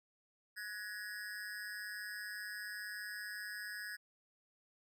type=tone with amplitude modulation; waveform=square; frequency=1677 Hz; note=G#6; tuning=16 cents sharp; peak=-39 dBFS; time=0.56-3.97 s; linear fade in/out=20 ms; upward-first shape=sine; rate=205 Hz; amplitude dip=100%; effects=none